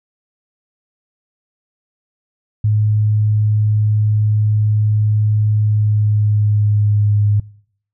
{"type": "tone with pitch glide", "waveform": "sine", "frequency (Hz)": [106.4, 103.67], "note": ["G#2", "G#2"], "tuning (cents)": [42, -3], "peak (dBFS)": -11, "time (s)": [2.64, 7.4], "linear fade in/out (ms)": 5, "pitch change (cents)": -45, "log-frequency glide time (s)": [5.56, 7.24], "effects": ["noise-tail reverb RT60 0.6 s tail -23 dB re dry"]}